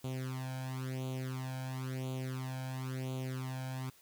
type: tone with flanger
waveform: sawtooth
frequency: 130 Hz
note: C3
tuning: 11 cents flat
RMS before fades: -39 dBFS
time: 0.04-3.9 s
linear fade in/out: 5 ms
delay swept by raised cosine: 0.28 to 1.28 ms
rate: 0.97 Hz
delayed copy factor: +0.85
effects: white hiss -63 dBFS RMS until 4.01 s